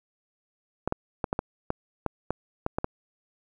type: clicks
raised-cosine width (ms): 1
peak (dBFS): -12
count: 11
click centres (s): 0.876 / 0.924 / 1.242 / 1.329 / 1.391 / 1.704 / 2.063 / 2.306 / 2.664 / 2.785 / 2.844
effects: 9-bit